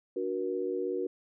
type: chord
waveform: sine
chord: D augmented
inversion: none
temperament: equal with one note detuned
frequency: 293.7 / 370 / 475.4 Hz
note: D4 / F#4 / A#4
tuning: 0 / 0 / +34 cents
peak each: -38 / -32 / -34 dBFS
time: 0.16-1.07 s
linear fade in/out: 5 ms
effects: none